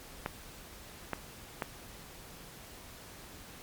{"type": "clicks", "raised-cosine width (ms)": 0.5, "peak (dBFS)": -17, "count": 3, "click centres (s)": [0.261, 1.133, 1.622], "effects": ["pink hiss -50 dBFS RMS until 3.62 s", "MP3 96 kbps"]}